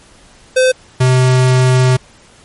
square tone pair in turn, 514 / 128.17 Hz, C5 / C3, -31 / -35 cents, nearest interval 2 octaves, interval 2404 cents, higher first, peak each -8 dBFS, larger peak neither, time 0.56-0.72 / 1-1.97 s, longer second, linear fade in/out 10 ms, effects pink hiss -44 dBFS RMS until 2.44 s + MP3 48 kbps

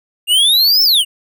square exponential two-way sweep, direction up then down, 2775 to 5400 to 2775 Hz, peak -9 dBFS, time 0.27-1.05 s, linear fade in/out 50 ms, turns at 0.83 s, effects none

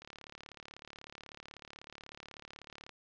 click train, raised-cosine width 0.2 ms, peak -30 dBFS, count 105, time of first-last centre 0.02-2.893 s, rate 36.2 Hz, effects low-pass 5000 Hz 12 dB/octave

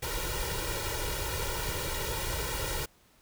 pink noise with comb filter, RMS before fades -33 dBFS, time 0.02-2.86 s, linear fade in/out 10 ms, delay 2.1 ms, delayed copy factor +0.9, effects pink hiss -63 dBFS RMS until 3.21 s

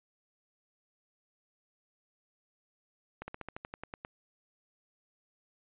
slowing click train, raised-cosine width 0.5 ms, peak -25 dBFS, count 11, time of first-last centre 3.22-4.049 s, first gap 60 ms, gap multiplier 1.07, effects resampled to 8000 Hz

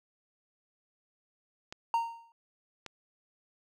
clicks, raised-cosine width 0.2 ms, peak -24 dBFS, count 2, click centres 1.725 / 2.863 s
triangle tone with exponential decay, 924 Hz, A#5, 16 cents flat, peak -21 dBFS, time 1.94-2.32 s, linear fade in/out 1 ms, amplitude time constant 81 ms
effects none

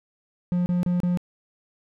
triangle tone bursts, 177.4 Hz, F3, 27 cents sharp, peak -18 dBFS, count 4, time 0.52-1.173 s, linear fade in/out 0 ms, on 140 ms, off 31 ms, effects none

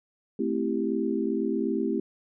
sine chord, A minor seventh, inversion none, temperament equal, 220 / 261.6 / 329.6 / 392 Hz, A3 / C4 / E4 / G4, 0 / 0 / 0 / 0 cents, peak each -30 dBFS, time 0.39-2 s, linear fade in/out 5 ms, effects none

